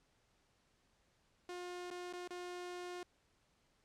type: tone with dropouts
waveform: sawtooth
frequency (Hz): 356.5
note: F4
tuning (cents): +36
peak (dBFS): -40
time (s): 1.49-3.03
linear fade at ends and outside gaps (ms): 2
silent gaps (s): 1.904-1.911 / 2.127-2.135 / 2.276-2.306
effects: pink hiss -75 dBFS RMS until 3.84 s + low-pass 8000 Hz 12 dB/octave